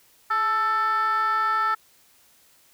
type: tone with frequency modulation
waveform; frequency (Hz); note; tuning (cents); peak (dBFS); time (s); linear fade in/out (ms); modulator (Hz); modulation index
sine; 1323; E6; +6; -18; 0.3-1.75; 10; 453; 0.72
effects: tanh soft clip ceiling -18 dBFS + white hiss -58 dBFS RMS until 2.73 s